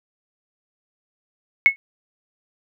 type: tone with exponential decay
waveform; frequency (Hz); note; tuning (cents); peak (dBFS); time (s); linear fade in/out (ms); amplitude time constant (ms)
sine; 2193; C#7; -19; -4; 1.66-1.76; 0; 20
effects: none